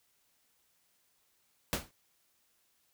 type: noise with exponential decay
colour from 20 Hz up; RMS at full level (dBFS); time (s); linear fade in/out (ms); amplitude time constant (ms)
pink; -28; 1.73-1.91; 0; 37
effects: white hiss -73 dBFS RMS until 2.93 s